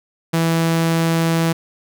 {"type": "tone", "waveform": "sawtooth", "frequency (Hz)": 164.81, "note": "E3", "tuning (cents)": 0, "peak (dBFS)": -11, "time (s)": [0.33, 1.53], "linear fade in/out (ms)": 10, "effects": []}